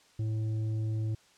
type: tone with tanh clipping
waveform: triangle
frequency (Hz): 109.5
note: A2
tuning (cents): -8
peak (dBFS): -30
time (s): 0.19-1.15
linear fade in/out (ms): 5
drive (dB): 11
effects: white hiss -62 dBFS RMS until 1.37 s + low-pass 7000 Hz 12 dB/octave